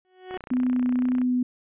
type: tone with exponential growth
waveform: 30% pulse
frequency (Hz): 370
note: F#4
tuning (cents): 0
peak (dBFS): -25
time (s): 0.05-0.37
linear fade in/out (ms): 0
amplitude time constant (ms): 69
type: click train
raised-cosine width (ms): 0.5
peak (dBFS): -24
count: 29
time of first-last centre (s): 0.31-1.216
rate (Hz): 30.9
type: tone with vibrato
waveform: sine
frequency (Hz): 250.5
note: B3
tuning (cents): +25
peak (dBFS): -20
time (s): 0.51-1.43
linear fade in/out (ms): 5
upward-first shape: sine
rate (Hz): 2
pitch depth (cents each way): 10
effects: resampled to 8000 Hz